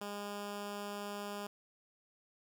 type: tone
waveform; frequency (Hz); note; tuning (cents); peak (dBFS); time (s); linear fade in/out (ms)
10% pulse; 204.2; G#3; -29; -32; 0.01-1.47; 5
effects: none